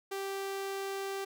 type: tone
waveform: sawtooth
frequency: 391.3 Hz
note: G4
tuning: 3 cents flat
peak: -31 dBFS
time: 0.11-1.25 s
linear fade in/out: 10 ms
effects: none